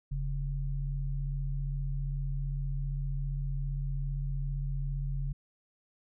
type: tone pair together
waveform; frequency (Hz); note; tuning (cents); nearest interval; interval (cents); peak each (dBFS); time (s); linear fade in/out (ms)
sine; 41.16 / 138.7; E1 / C#3; -2 / +1; octave + major sixth; 2103; -32 / -34; 0.11-5.33; 10
effects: none